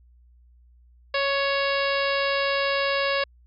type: harmonic tone with a mistuned harmonic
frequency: 554.4 Hz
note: C#5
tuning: in tune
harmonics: 1 / 2 / 3 / 4 / 5 / 6 / 7 / 8 / 9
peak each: -25 / -29 / -29 / -32 / -31 / -37 / -35 / -36 / -37 dBFS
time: 1.14-3.24 s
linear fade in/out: 5 ms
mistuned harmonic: 3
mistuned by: +16 cents
effects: added 60 Hz sine -52 dBFS peak until 3.46 s